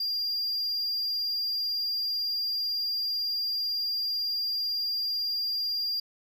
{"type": "tone", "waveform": "triangle", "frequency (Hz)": 4794, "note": "D8", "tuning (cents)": 35, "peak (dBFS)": -26, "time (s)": [0, 6], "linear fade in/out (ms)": 5, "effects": []}